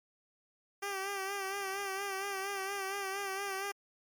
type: tone with vibrato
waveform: 10% pulse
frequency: 392.4 Hz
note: G4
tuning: 2 cents sharp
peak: -27 dBFS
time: 0.82-3.72 s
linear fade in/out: 10 ms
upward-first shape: sine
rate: 4.3 Hz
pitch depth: 48 cents each way
effects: MP3 96 kbps